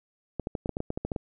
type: clicks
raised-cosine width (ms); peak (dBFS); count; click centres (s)
2; -17; 12; 0.397 / 0.471 / 0.552 / 0.659 / 0.693 / 0.769 / 0.804 / 0.904 / 0.975 / 1.05 / 1.118 / 1.162
effects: none